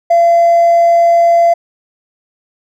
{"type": "tone with hard clipping", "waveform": "triangle", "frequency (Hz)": 682, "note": "F5", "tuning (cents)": -41, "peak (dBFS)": -5, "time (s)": [0.1, 1.54], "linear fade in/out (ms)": 10, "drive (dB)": 2, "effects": []}